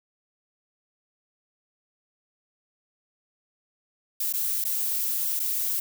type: noise with dropouts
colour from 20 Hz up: violet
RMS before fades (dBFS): -27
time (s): 4.2-5.8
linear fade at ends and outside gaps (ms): 5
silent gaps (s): 4.327-4.336 / 4.642-4.65 / 5.395-5.399
effects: none